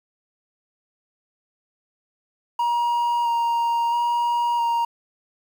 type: tone with vibrato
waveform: triangle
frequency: 943 Hz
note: A#5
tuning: 20 cents sharp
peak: -17 dBFS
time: 2.59-4.85 s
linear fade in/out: 5 ms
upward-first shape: square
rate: 0.75 Hz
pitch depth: 13 cents each way
effects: 8-bit